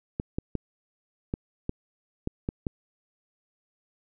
clicks, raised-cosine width 3 ms, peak -15 dBFS, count 8, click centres 0.199 / 0.385 / 0.553 / 1.339 / 1.694 / 2.274 / 2.489 / 2.668 s, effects none

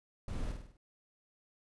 brown noise with echo, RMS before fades -39 dBFS, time 0.28-0.52 s, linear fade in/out 2 ms, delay 50 ms, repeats 5, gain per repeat -5 dB, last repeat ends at 0.77 s, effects resampled to 24000 Hz

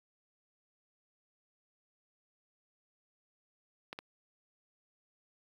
clicks, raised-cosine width 0.3 ms, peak -25 dBFS, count 2, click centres 3.929 / 3.989 s, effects high-pass 150 Hz 12 dB/octave + 9-bit

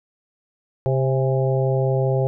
harmonic tone with a mistuned harmonic, 132.2 Hz, C3, 18 cents sharp, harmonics 1 / 3 / 4 / 5 / 6, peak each -19 / -24 / -24 / -29 / -32 dBFS, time 0.86-2.27 s, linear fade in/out 0 ms, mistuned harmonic 6, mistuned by +52 cents, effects none

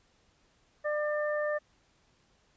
harmonic tone, 598 Hz, D5, 31 cents sharp, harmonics 1 / 2 / 3, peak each -29 / -39 / -36 dBFS, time 0.84-1.59 s, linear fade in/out 20 ms, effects pink hiss -68 dBFS RMS until 2.56 s + resampled to 16000 Hz

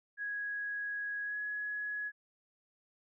sine tone with pitch glide, 1661.2 to 1682.4 Hz, G#6 to G#6, 0 to +22 cents, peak -35 dBFS, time 0.17-2.12 s, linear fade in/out 50 ms, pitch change +22 cents, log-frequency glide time 1.24-1.37 s, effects none

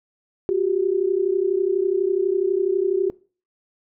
sine tone pair together, 362.5 / 394.6 Hz, F#4 / G4, -35 / +11 cents, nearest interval minor second, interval 146 cents, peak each -21 dBFS, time 0.49-3.1 s, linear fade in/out 0 ms, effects noise-tail reverb RT60 0.4 s tail -23 dB re dry

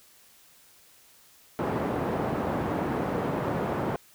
pink band-pass noise, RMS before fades -29 dBFS, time 1.59-3.96 s, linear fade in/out 0 ms, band 150 to 970 Hz, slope 12 dB/octave, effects white hiss -57 dBFS RMS until 4.14 s

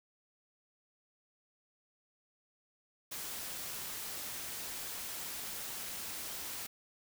white noise, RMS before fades -42 dBFS, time 3.11-6.67 s, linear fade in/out 10 ms, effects none

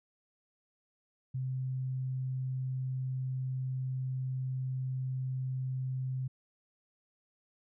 sine tone, 130 Hz, C3, 11 cents flat, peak -32 dBFS, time 1.34-6.28 s, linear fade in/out 10 ms, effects none

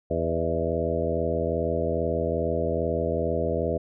harmonic tone with a mistuned harmonic, 82.41 Hz, E2, in tune, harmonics 1 / 2 / 3 / 4 / 5 / 6 / 7 / 8, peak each -31 / -33 / -34 / -34 / -31 / -29 / -31 / -32 dBFS, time 0.1-3.78 s, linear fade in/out 10 ms, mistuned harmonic 7, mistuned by +48 cents, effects none

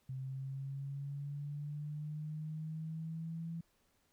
sine linear sweep, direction up, 130.81 to 166.8 Hz, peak -39 dBFS, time 0.09-3.61 s, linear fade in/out 5 ms, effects pink hiss -75 dBFS RMS until 4.12 s

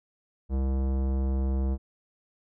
sine tone with tanh clipping, 66.4 Hz, C2, 26 cents sharp, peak -26 dBFS, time 0.49-1.78 s, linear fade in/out 50 ms, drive 18 dB, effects none

